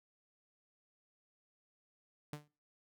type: tone with exponential decay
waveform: sawtooth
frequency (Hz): 148.5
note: D3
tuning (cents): +20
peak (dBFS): -35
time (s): 2.33-2.48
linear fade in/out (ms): 2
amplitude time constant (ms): 32
effects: noise-tail reverb RT60 0.4 s tail -25 dB re dry